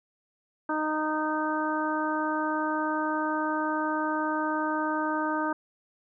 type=harmonic tone; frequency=308.5 Hz; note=D#4; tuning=15 cents flat; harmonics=1 / 2 / 3 / 4 / 5; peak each=-30 / -34 / -31 / -33 / -34 dBFS; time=0.69-5.53 s; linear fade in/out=5 ms; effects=none